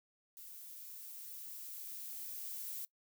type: noise with level ramp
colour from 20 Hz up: violet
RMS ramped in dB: -52 to -43 dBFS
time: 0.37-2.85 s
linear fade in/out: 0 ms
effects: noise-tail reverb RT60 0.1 s tail -22 dB re dry